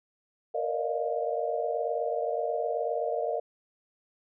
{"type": "tone cluster", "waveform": "sine", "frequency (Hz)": [463.4, 482.3, 571, 619, 701], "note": ["A#4", "B4", "D5", "D#5", "F5"], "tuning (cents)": [-10, -41, -49, -9, 6], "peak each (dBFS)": [-32, -39, -36, -32, -33], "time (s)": [0.54, 3.4], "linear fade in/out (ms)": 10, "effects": []}